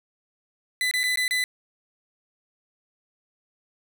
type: tone with dropouts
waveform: 30% pulse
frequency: 2002 Hz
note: B6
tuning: 23 cents sharp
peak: -19 dBFS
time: 0.81-1.44 s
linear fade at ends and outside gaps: 1 ms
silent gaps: 0.912-0.938 / 1.033-1.038 / 1.158-1.173 / 1.28-1.309 s
effects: none